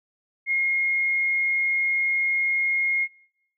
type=tone; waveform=sine; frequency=2146 Hz; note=C7; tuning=43 cents sharp; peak=-20 dBFS; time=0.46-3.08 s; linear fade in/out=50 ms; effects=noise-tail reverb RT60 0.8 s tail -23 dB re dry